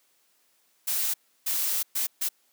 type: noise bursts at uneven times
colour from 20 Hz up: blue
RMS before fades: -27 dBFS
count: 4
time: 0.87-1.14 / 1.46-1.83 / 1.95-2.07 / 2.21-2.29 s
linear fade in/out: 10 ms
effects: white hiss -67 dBFS RMS until 2.52 s + high-pass 200 Hz 12 dB/octave